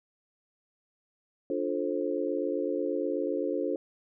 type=chord; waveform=sine; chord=D minor seventh; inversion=none; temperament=just; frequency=293.7 / 352.4 / 440.5 / 528.6 Hz; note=D4 / F4 / A4 / C5; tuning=0 / +16 / +2 / +18 cents; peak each=-33 dBFS; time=1.5-3.76 s; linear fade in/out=2 ms; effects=none